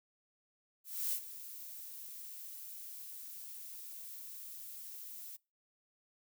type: noise with ADSR envelope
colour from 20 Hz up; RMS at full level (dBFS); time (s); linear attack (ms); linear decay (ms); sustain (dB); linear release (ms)
violet; -34; 0.84-5.37; 280; 81; -14; 15
effects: noise-tail reverb RT60 0.3 s tail -25 dB re dry